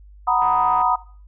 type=chord; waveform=sine; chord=B major seventh; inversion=second; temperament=equal; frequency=740 / 932.3 / 987.8 / 1244.5 Hz; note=F#5 / A#5 / B5 / D#6; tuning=0 / 0 / 0 / 0 cents; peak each=-21 dBFS; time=0.27-0.96 s; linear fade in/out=10 ms
type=click train; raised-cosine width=0.5 ms; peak=-24 dBFS; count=61; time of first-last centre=0.42-0.817 s; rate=151 Hz
effects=noise-tail reverb RT60 0.4 s tail -18 dB re dry + added 50 Hz sine -42 dBFS peak until 1.27 s